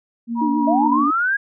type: tone with pitch glide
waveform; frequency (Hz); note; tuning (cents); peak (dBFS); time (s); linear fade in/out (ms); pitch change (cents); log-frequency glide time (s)
sine; 233.1 to 235.7; A#3 to A#3; 0 to +19; -21; 0.27-1.08; 50; +19; 0.49-0.96
type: tone with tremolo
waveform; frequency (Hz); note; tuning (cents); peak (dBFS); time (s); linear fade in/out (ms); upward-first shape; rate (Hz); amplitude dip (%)
sine; 958; A#5; +47; -20; 0.35-0.98; 50; sine; 4; 40
type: tone with vibrato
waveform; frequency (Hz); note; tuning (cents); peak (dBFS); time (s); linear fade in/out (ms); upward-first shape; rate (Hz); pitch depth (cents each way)
sine; 293.7; D4; 0; -18; 0.41-1.11; 10; sine; 7.4; 72
type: linear sweep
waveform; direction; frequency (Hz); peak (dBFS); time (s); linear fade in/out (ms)
sine; up; 622.3 to 1657; -16; 0.67-1.37; 10
effects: none